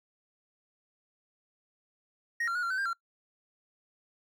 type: tone with pitch steps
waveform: triangle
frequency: 1873 / 1377 / 1453 / 1377 / 1520 / 1594 / 1370 Hz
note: A#6 / F6 / F#6 / F6 / F#6 / G6 / F6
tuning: +8 / -25 / -32 / -25 / +46 / +28 / -34 cents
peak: -27 dBFS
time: 2.4-2.932 s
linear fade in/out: 5 ms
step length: 76 ms
effects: noise-tail reverb RT60 0.1 s tail -23 dB re dry